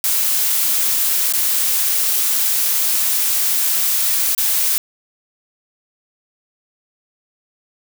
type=noise with dropouts; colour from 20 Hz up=blue; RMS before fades=-17 dBFS; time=0.04-4.78 s; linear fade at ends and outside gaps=1 ms; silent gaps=1.325-1.336 / 4.349-4.379 s; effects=none